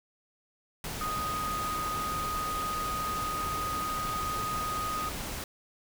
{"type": "tone in noise", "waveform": "sine", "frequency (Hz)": 1244.5, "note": "D#6", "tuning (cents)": 0, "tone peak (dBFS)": -31, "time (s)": [1.01, 5.09], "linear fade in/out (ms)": 2, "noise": "pink", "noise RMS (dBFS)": -37, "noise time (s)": [0.84, 5.44], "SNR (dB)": 3, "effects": []}